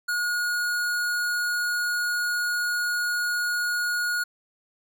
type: tone with hard clipping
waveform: sine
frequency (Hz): 1443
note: F#6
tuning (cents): -44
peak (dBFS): -25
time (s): 0.08-4.24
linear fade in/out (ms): 10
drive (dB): 18
effects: none